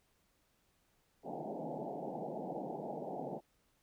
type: band-pass noise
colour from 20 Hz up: white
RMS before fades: -42 dBFS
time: 1.23-3.41 s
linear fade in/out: 50 ms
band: 140 to 850 Hz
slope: 96 dB/octave
effects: pink hiss -75 dBFS RMS until 3.82 s